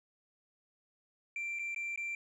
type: tone with dropouts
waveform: sine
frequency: 2356 Hz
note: D7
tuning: 5 cents sharp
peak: -33 dBFS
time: 1.36-2.15 s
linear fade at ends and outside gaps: 2 ms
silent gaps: 1.589-1.593 / 1.747-1.761 / 1.96-1.975 s
effects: tanh soft clip ceiling -34 dBFS